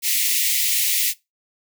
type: high-pass noise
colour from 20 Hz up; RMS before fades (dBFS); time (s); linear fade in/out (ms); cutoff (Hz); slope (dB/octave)
white; -20; 0.02-1.14; 50; 1900; 96
effects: noise-tail reverb RT60 0.2 s tail -20 dB re dry